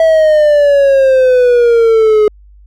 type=exponential sweep; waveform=triangle; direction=down; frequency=654 to 420 Hz; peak=-3 dBFS; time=0-2.28 s; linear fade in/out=2 ms; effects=added 50 Hz sine -37 dBFS peak until 2.66 s